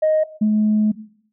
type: tone pair in turn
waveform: sine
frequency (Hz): 623 / 213.3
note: D#5 / G#3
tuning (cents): +2 / +46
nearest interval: octave + perfect fifth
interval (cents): 1856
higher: first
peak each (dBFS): -12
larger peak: neither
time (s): 0.02-0.24 / 0.41-0.92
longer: second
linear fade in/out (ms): 10
effects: noise-tail reverb RT60 0.6 s tail -17 dB re dry + tanh soft clip ceiling -10 dBFS